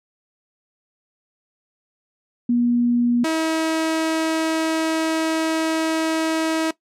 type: tone pair in turn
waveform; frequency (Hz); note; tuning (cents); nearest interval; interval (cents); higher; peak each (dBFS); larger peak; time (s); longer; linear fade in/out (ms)
sine / sawtooth; 240.4 / 320.9; B3 / E4; -46 / -46; perfect fourth; 500; second; -15 / -15; neither; 2.49-3.24 / 3.24-6.71; second; 5
effects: noise-tail reverb RT60 0.1 s tail -18 dB re dry + low-pass 10000 Hz 12 dB/octave